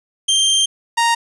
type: tone pair in turn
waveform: sawtooth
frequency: 3164 / 931.5 Hz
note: G7 / A#5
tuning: +15 / -2 cents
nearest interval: octave + major sixth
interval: 2117 cents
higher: first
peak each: -9 dBFS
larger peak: neither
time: 0.28-0.66 / 0.97-1.15 s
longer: first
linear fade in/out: 10 ms
effects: resampled to 24000 Hz + 8-bit